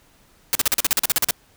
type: noise bursts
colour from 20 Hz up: white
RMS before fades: -18 dBFS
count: 13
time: 0.53-1.308 s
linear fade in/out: 0 ms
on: 22 ms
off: 41 ms
effects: pink hiss -56 dBFS RMS until 1.56 s